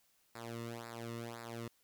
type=tone with flanger; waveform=sawtooth; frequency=116.54 Hz; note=A#2; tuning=in tune; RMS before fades=-45 dBFS; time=0.35-1.68 s; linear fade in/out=5 ms; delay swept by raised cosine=0.32 to 1.29 ms; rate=1.9 Hz; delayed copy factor=-0.95; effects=white hiss -73 dBFS RMS until 1.83 s